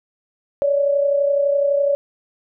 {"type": "tone pair together", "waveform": "sine", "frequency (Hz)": [564, 595.9], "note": ["C#5", "D5"], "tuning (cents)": [30, 25], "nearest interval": "minor second", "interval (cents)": 95, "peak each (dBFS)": [-15, -24], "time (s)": [0.62, 1.95], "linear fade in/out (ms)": 0, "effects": []}